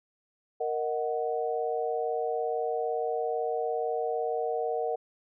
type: chord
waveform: sine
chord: D# minor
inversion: second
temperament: equal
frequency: 466.2 / 622.3 / 740 Hz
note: A#4 / D#5 / F#5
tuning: 0 / 0 / 0 cents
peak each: -30 / -34 / -32 dBFS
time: 0.6-4.96 s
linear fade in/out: 10 ms
effects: none